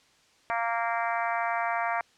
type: harmonic tone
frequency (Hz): 231.6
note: A#3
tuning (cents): -11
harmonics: 3 / 4 / 5 / 6 / 7 / 8 / 9 / 10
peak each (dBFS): -30 / -32 / -34 / -36 / -37 / -38 / -39 / -40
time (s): 0.5-2.01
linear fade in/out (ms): 0
effects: white hiss -62 dBFS RMS until 2.17 s + low-pass 6000 Hz 12 dB/octave